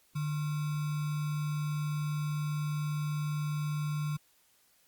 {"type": "tone with sample-and-hold", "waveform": "sine", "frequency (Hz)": 150, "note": "D3", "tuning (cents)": 37, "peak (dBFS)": -30, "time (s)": [0.15, 4.17], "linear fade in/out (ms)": 10, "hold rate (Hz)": 1225, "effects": ["white hiss -67 dBFS RMS until 4.87 s", "Opus 48 kbps"]}